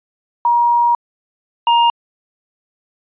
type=tone pair in turn; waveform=sine / square; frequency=950 / 939.6 Hz; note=A#5 / A#5; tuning=+33 / +13 cents; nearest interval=unison; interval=20 cents; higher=first; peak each=-10 dBFS; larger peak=neither; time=0.45-0.95 / 1.67-1.9 s; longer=first; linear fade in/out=2 ms; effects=resampled to 8000 Hz